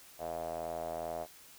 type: tone with band-pass filter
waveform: square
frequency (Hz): 41.2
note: E1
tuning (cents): 0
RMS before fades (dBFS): -39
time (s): 0.18-1.27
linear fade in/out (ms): 50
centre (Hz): 660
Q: 7.3
effects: white hiss -56 dBFS RMS until 1.58 s